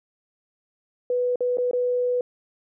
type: tone with dropouts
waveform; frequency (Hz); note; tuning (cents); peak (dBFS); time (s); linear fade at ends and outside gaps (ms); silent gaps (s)
sine; 493.9; B4; 0; -20; 1.1-2.21; 2; 1.358-1.406 / 1.572-1.583 / 1.712-1.732
effects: none